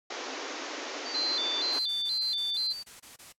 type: band-pass noise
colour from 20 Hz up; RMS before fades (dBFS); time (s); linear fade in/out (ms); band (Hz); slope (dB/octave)
pink; -38; 0.1-1.79; 5; 260 to 6800; 96
type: tone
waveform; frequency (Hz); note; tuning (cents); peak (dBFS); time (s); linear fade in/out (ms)
sine; 4600; D8; -37; -37; 1.05-2.83; 10
type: tone with vibrato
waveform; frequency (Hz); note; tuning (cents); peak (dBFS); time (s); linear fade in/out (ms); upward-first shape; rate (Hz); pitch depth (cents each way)
sine; 3816; A#7; +40; -28; 1.14-2.73; 10; square; 2.1; 130
type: noise bursts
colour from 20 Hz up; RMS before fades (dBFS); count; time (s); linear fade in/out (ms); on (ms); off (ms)
white; -48; 10; 1.72-3.327; 10; 140; 23
effects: noise-tail reverb RT60 0.1 s tail -20 dB re dry + low-pass 11000 Hz 12 dB/octave